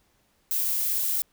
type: noise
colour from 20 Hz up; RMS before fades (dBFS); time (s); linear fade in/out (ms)
violet; -26; 0.51-1.22; 0
effects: pink hiss -67 dBFS RMS until 1.32 s